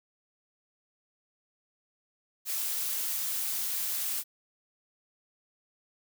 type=noise; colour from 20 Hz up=blue; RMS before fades=-32 dBFS; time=2.45-4.24 s; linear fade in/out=50 ms; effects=none